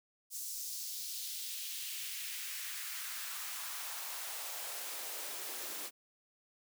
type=noise with high-pass filter sweep; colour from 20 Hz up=white; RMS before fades=-42 dBFS; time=0.3-5.91 s; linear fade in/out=50 ms; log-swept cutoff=6600 to 300 Hz; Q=1.5; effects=none